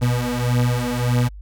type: beating tone pair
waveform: 35% pulse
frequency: 121.5 / 123.2 Hz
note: B2 / B2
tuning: -28 / -4 cents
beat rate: 1.7 Hz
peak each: -19 dBFS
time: 0.01-1.29 s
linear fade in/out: 20 ms
effects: added 50 Hz sine -34 dBFS peak until 1.41 s